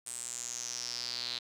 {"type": "tone with band-pass filter sweep", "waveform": "sawtooth", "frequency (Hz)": 121, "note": "B2", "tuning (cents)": -35, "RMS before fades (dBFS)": -39, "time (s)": [0.06, 1.39], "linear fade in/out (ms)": 10, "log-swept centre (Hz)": [8700, 4000], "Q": 6.6, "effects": []}